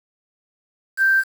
sine tone with quantisation, 1568 Hz, G6, in tune, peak -13 dBFS, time 0.97-1.24 s, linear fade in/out 50 ms, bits 6, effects none

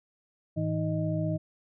sine tone cluster, 105.6 / 160.8 / 312.6 / 621 Hz, G#2 / E3 / D#4 / D#5, +29 / -43 / +8 / -3 cents, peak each -33 / -29 / -34 / -34 dBFS, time 0.56-1.38 s, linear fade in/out 20 ms, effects none

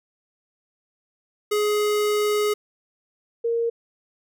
square / sine tone pair in turn, 418.9 / 464.6 Hz, G#4 / A#4, +15 / -6 cents, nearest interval major second, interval 179 cents, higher second, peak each -20 dBFS, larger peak neither, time 1.51-2.54 / 3.44-3.7 s, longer first, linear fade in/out 10 ms, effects none

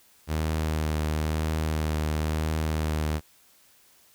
sawtooth tone with vibrato, 77.78 Hz, D#2, in tune, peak -21 dBFS, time 0.27-3.21 s, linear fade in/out 50 ms, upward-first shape triangle, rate 0.98 Hz, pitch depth 23 cents each way, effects white hiss -59 dBFS RMS until 4.14 s

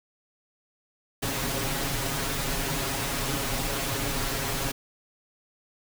pink noise with comb filter, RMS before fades -29 dBFS, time 1.22-4.72 s, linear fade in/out 10 ms, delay 7.3 ms, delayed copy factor +1, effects none

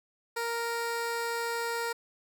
15% pulse tone, 466.2 Hz, A#4, in tune, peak -24 dBFS, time 0.36-1.93 s, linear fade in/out 10 ms, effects none

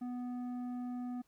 sine tone with tanh clipping, 246.9 Hz, B3, in tune, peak -39 dBFS, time 0.01-1.22 s, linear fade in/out 10 ms, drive 9 dB, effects pink hiss -75 dBFS RMS until 1.27 s

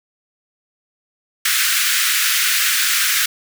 pink high-pass noise, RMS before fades -17 dBFS, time 1.45-3.26 s, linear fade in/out 5 ms, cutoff 1400 Hz, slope 48 dB/octave, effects none

